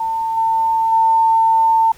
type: tone with level steps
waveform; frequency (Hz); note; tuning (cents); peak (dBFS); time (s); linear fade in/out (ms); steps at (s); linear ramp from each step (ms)
sine; 899; A5; +37; -17 / -13 / -10; 0-1.92; 5; 0.37 / 0.92; 5
effects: pink hiss -46 dBFS RMS until 1.97 s